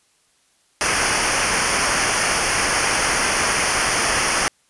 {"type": "noise with comb filter", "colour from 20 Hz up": "pink", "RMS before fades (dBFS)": -19, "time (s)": [0.81, 4.48], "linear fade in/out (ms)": 0, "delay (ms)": 0.26, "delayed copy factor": -0.8, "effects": ["white hiss -61 dBFS RMS until 4.69 s", "resampled to 24000 Hz"]}